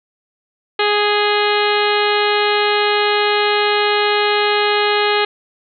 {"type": "harmonic tone with a mistuned harmonic", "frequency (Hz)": 415.3, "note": "G#4", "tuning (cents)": 0, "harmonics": [1, 2, 3, 4, 5, 6, 7, 8, 9, 10], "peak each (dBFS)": [-17, -20, -22, -23, -24, -25, -25, -26, -27, -27], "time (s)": [0.79, 5.25], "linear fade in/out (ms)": 5, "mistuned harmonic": 8, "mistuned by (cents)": -19, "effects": []}